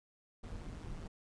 brown noise with amplitude modulation, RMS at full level -42 dBFS, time 0.43-1.08 s, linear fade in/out 10 ms, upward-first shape sine, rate 161 Hz, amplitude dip 65%, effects resampled to 22050 Hz

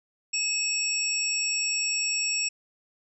sine tone cluster, 2590 / 5510 / 7710 Hz, E7 / F8 / B8, -31 / -24 / -43 cents, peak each -29 dBFS, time 0.33-2.49 s, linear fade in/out 10 ms, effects none

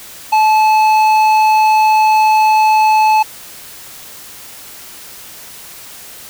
sine tone with tanh clipping, 866 Hz, A5, 28 cents flat, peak -9 dBFS, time 0.32-3.23 s, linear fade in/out 10 ms, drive 10 dB, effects white hiss -34 dBFS RMS until 6.29 s

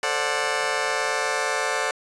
15% pulse chord, D dominant seventh, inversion second, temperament just, 440.5 / 528.6 / 587.3 / 734.2 Hz, A4 / C5 / D5 / F#5, +2 / +18 / 0 / -14 cents, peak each -22 dBFS, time 0.03-1.91 s, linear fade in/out 2 ms, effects resampled to 22050 Hz + 7-bit

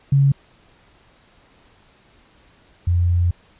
sine tone pair in turn, 138.6 / 87.31 Hz, C#3 / F2, 0 / 0 cents, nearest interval minor sixth, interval 800 cents, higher first, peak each -11 / -14 dBFS, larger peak first, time 0.12-0.32 / 2.87-3.31 s, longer second, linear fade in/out 5 ms, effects pink hiss -54 dBFS RMS until 3.59 s + resampled to 8000 Hz

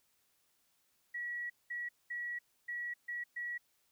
sine tone bursts at uneven times, 1926 Hz, B6, 44 cents flat, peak -37 dBFS, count 6, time 1.14-1.5 / 1.7-1.89 / 2.1-2.39 / 2.68-2.94 / 3.08-3.24 / 3.36-3.58 s, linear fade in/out 10 ms, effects white hiss -75 dBFS RMS until 3.91 s

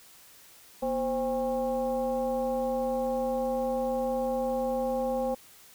sine tone with frequency modulation, 523.3 Hz, C5, in tune, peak -26 dBFS, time 0.82-5.35 s, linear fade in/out 10 ms, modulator 283 Hz, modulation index 0.94, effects white hiss -54 dBFS RMS until 5.74 s

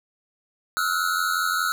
square tone cluster, 1291 / 1383 / 1468 Hz, E6 / F6 / F#6, -37 / -17 / -14 cents, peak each -27 dBFS, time 0.77-1.72 s, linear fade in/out 0 ms, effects none

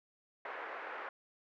white band-pass noise, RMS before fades -44 dBFS, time 0.45-1.09 s, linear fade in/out 2 ms, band 420 to 1800 Hz, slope 24 dB/octave, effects none

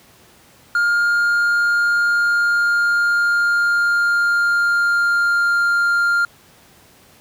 triangle tone with pitch glide, 1411 to 1398.8 Hz, F6 to F6, +17 to +2 cents, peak -12 dBFS, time 0.75-6.25 s, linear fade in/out 2 ms, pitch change -15 cents, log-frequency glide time 2-5.67 s, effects pink hiss -49 dBFS RMS until 7.2 s + high-pass 80 Hz 12 dB/octave

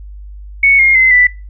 sine tone with pitch steps, 2217 / 2135 / 2057 / 1980.8 Hz, C#7 / C7 / C7 / B6, 0 / +34 / -30 / +5 cents, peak -5 dBFS, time 0.63-1.27 s, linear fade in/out 5 ms, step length 160 ms, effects noise-tail reverb RT60 0.3 s tail -21 dB re dry + added 50 Hz sine -28 dBFS peak until 1.49 s

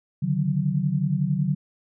sine tone cluster, 141.4 / 152.3 / 186.3 Hz, C#3 / D#3 / F#3, +35 / -37 / +12 cents, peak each -25 dBFS, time 0.22-1.55 s, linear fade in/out 10 ms, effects none

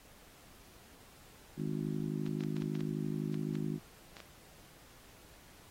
harmonic tone, 51.8 Hz, G#1, 4 cents flat, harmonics 3 / 4 / 5 / 6 / 7, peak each -37 / -39 / -41 / -43 / -44 dBFS, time 1.56-3.8 s, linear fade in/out 50 ms
clicks, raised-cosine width 0.2 ms, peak -30 dBFS, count 11, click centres 2.264 / 2.407 / 2.437 / 2.567 / 2.621 / 2.753 / 2.807 / 3.343 / 3.554 / 4.168 / 4.203 s
effects pink hiss -59 dBFS RMS until 5.7 s + AAC 48 kbps

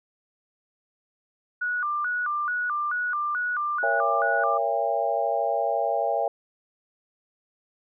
sine tone with vibrato, 1319 Hz, E6, 1 cent sharp, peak -24 dBFS, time 1.61-4.58 s, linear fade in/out 10 ms, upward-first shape square, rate 2.3 Hz, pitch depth 180 cents each way
sine chord, A# diminished seventh, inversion none, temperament just, 466.2 / 559.4 / 671.3 / 805.5 Hz, A#4 / C#5 / E5 / G5, 0 / +16 / +31 / +47 cents, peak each -31 / -28 / -26 / -27 dBFS, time 3.83-6.28 s, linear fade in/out 2 ms
effects none

